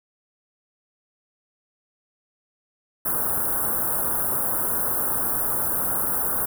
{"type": "band-stop noise", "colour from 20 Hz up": "white", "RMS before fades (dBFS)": -24, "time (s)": [3.05, 6.46], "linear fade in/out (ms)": 10, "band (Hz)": [1500, 9700], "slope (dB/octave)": 48, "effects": []}